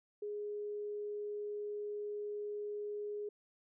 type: tone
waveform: sine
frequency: 415.3 Hz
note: G#4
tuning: in tune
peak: -38 dBFS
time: 0.22-3.29 s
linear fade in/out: 5 ms
effects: none